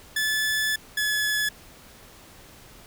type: tone pair in turn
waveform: sawtooth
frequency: 1732 / 1709.1 Hz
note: A6 / G#6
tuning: -28 / +49 cents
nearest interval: unison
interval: 23 cents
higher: first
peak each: -19 dBFS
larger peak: neither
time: 0.16-0.76 / 0.97-1.49 s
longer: first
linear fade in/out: 5 ms
effects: pink hiss -49 dBFS RMS until 2.86 s